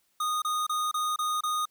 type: tone bursts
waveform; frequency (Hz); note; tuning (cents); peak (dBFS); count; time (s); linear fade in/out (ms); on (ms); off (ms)
square; 1235; D#6; -13; -27; 6; 0.2-1.655; 5; 220; 27
effects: white hiss -71 dBFS RMS until 1.7 s